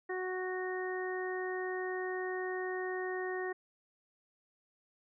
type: harmonic tone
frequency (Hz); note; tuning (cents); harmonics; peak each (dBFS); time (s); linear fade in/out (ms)
369.6; F#4; -2; 1 / 2 / 3 / 4 / 5; -36 / -43 / -47 / -50 / -41; 0.09-3.53; 10
effects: none